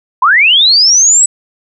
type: linear sweep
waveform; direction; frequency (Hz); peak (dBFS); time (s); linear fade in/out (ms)
sine; up; 945 to 7950; -4; 0.22-1.26; 5
effects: none